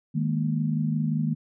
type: chord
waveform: sine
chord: D# suspended fourth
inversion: none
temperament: equal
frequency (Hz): 155.56 / 207.7 / 233.1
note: D#3 / G#3 / A#3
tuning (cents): 0 / 0 / 0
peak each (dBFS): -25 / -30 / -28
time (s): 0.14-1.35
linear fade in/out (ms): 20
effects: none